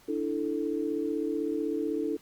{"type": "chord", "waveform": "sine", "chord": "D suspended second", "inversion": "none", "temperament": "equal", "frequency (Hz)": [293.7, 329.6, 440], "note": ["D4", "E4", "A4"], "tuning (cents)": [0, 0, 0], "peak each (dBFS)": -32, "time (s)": [0.08, 2.17], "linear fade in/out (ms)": 10, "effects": ["pink hiss -58 dBFS RMS until 2.21 s", "Opus 48 kbps"]}